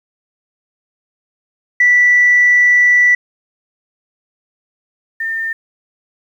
sine tone pair in turn, 1965 / 1806.9 Hz, B6 / A6, -9 / +46 cents, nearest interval minor second, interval 145 cents, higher first, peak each -6 / -17 dBFS, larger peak first, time 1.8-3.15 / 5.2-5.53 s, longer first, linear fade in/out 5 ms, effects tanh soft clip ceiling -2 dBFS + 8-bit

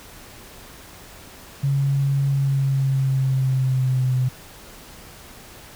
sine tone with pitch glide, 138.59 to 127.82 Hz, C#3 to C3, 0 to -40 cents, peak -17 dBFS, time 1.63-4.29 s, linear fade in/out 10 ms, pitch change -140 cents, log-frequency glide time 2.27-4.15 s, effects pink hiss -43 dBFS RMS until 5.75 s

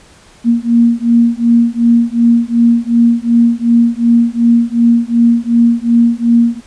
sine beating tone pair, 233.1 / 235.8 Hz, A#3 / A#3, 0 / +20 cents, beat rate 2.7 Hz, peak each -10 dBFS, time 0.44-6.61 s, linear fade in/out 50 ms, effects pink hiss -43 dBFS RMS until 6.66 s + resampled to 22050 Hz

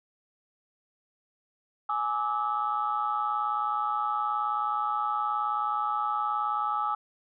sine tone cluster, 837 / 1175 / 1294 Hz, G#5 / D6 / E6, +13 / +1 / -32 cents, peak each -30 / -31 / -29 dBFS, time 1.89-6.95 s, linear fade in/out 5 ms, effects tanh soft clip ceiling -17 dBFS

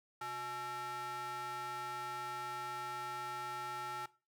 square ring-modulated tone, 246 Hz, B3, 7 cents flat, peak -38 dBFS, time 0.21-4.06 s, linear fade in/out 5 ms, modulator 1100 Hz, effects noise-tail reverb RT60 0.3 s tail -18 dB re dry

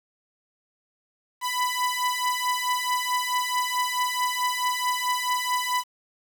sawtooth beating tone pair, 993 / 997.6 Hz, B5 / B5, +9 / +17 cents, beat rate 4.6 Hz, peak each -23 dBFS, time 1.41-5.84 s, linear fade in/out 50 ms, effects 8-bit

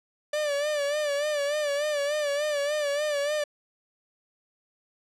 45% pulse tone with vibrato, 586 Hz, D5, 4 cents flat, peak -25 dBFS, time 0.33-3.44 s, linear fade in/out 5 ms, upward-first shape sine, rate 3.4 Hz, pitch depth 66 cents each way, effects low-pass 9000 Hz 12 dB/octave

